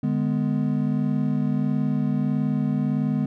triangle chord, G# diminished, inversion second, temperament just, 149.51 / 207.7 / 249.2 Hz, D3 / G#3 / B3, +31 / 0 / +16 cents, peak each -23 dBFS, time 0.03-3.26 s, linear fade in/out 5 ms, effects none

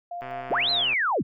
sine tone with tremolo, 698.5 Hz, F5, in tune, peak -31 dBFS, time 0.11-0.84 s, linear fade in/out 5 ms, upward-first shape square, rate 5 Hz, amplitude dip 45%
click train, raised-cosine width 0.5 ms, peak -23 dBFS, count 93, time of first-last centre 0.22-0.933 s, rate 129 Hz
sine linear two-way sweep, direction up then down, 65.41 to 4186 to 65.41 Hz, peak -21 dBFS, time 0.5-1.23 s, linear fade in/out 20 ms, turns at 0.7 s
effects none

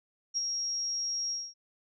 sine tone with ADSR envelope, 5600 Hz, F8, 4 cents sharp, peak -26 dBFS, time 0.34-1.54 s, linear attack 31 ms, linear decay 26 ms, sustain -4 dB, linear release 230 ms, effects none

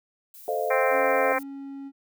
violet noise, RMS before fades -46 dBFS, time 0.34-1.43 s, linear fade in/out 2 ms
sine chord, F dominant seventh, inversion first, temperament equal, 440 / 523.3 / 622.3 / 698.5 Hz, A4 / C5 / Eb5 / F5, 0 / 0 / 0 / 0 cents, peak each -30 / -30 / -30 / -29 dBFS, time 0.48-1.33 s, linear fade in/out 2 ms
harmonic tone, 261.6 Hz, C4, in tune, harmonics 2 / 3 / 4 / 5 / 6 / 7 / 8 / 9, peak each -27 / -29 / -30 / -31 / -32 / -32 / -33 / -34 dBFS, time 0.7-1.39 s, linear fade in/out 10 ms
triangle tone with pitch glide, 277.2 to 275.4 Hz, C#4 to C#4, 0 to -11 cents, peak -33 dBFS, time 0.9-1.92 s, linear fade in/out 50 ms, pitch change -11 cents, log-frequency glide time 1.04-1.7 s
effects none

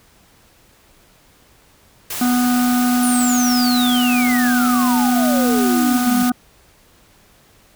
white noise, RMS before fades -26 dBFS, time 2.1-6.3 s, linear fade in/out 5 ms
harmonic tone, 246.9 Hz, B3, in tune, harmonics 1 / 3 / 5 / 6, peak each -14 / -24 / -28 / -30 dBFS, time 2.21-6.32 s, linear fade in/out 5 ms
sine exponential sweep, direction down, 9956 to 190 Hz, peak -21 dBFS, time 3.03-6.23 s, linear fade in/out 0 ms
effects pink hiss -52 dBFS RMS until 7.75 s

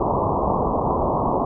white low-pass noise, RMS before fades -21 dBFS, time 0-1.45 s, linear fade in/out 2 ms, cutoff 1100 Hz, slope 96 dB/octave, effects none

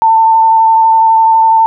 sine tone with vibrato, 895 Hz, A5, 29 cents sharp, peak -4 dBFS, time 0.02-1.66 s, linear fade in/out 0 ms, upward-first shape sine, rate 12 Hz, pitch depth 14 cents each way, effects none

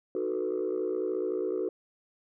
sine chord, B dominant seventh, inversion first, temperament equal, 311.1 / 370 / 440 / 493.9 Hz, D#4 / F#4 / A4 / B4, 0 / 0 / 0 / 0 cents, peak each -36 / -30 / -32 / -35 dBFS, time 0.15-1.69 s, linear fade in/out 2 ms, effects tanh soft clip ceiling -22 dBFS

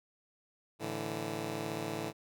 10% pulse chord, A suspended fourth, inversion none, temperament just, 110 / 146.67 / 165 Hz, A2 / D3 / E3, 0 / -2 / +2 cents, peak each -33 dBFS, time 0.79-2.13 s, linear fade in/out 50 ms, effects none

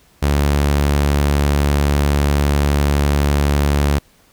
sawtooth tone, 71.9 Hz, D2, 36 cents flat, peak -9 dBFS, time 0.22-3.99 s, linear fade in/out 10 ms, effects pink hiss -53 dBFS RMS until 4.32 s

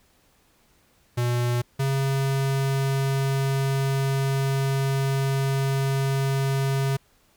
square tone pair in turn, 121.2 / 136.04 Hz, B2 / C#3, -32 / -32 cents, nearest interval major second, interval 200 cents, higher second, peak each -22 dBFS, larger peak neither, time 1.17-1.62 / 1.79-6.97 s, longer second, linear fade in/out 10 ms, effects pink hiss -62 dBFS RMS until 7.36 s

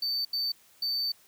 triangle tone bursts at uneven times, 4563 Hz, C#8, 49 cents sharp, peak -26 dBFS, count 3, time 0.02-0.25 / 0.33-0.52 / 0.82-1.12 s, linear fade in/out 5 ms, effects white hiss -60 dBFS RMS until 1.27 s + high-pass 60 Hz 12 dB/octave

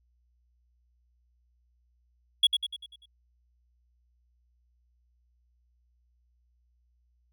triangle tone with echo, 3347 Hz, G#7, 13 cents sharp, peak -15 dBFS, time 2.43-2.47 s, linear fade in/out 5 ms, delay 98 ms, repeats 6, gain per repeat -6 dB, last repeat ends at 3.058 s, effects added 60 Hz sine -66 dBFS peak until 7.32 s

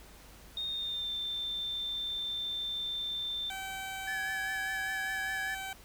sine tone with pitch glide, 3689 to 3567 Hz, A#7 to A7, -19 to +23 cents, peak -33 dBFS, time 0.57-3.5 s, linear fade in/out 2 ms, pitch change -58 cents, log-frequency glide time 0.67-1.11 s
15% pulse tone, 770 Hz, G5, 31 cents flat, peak -31 dBFS, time 3.5-5.73 s, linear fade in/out 2 ms
triangle tone with vibrato, 1700 Hz, G#6, 40 cents sharp, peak -32 dBFS, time 4.07-5.55 s, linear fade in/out 10 ms, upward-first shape triangle, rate 5 Hz, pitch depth 47 cents each way
effects added 50 Hz sine -57 dBFS peak until 5.84 s + pink hiss -55 dBFS RMS until 5.84 s

